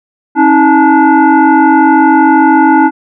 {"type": "tone with frequency modulation", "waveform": "sine", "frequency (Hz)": 270.8, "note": "C#4", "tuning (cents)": -40, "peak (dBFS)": -3, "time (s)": [0.35, 2.91], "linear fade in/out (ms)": 50, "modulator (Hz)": 589, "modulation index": 1.6, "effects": []}